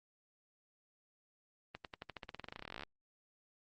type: accelerating click train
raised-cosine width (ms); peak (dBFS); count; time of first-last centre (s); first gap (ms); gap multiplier
0.3; -28; 27; 1.75-2.835; 98; 0.92
effects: Opus 24 kbps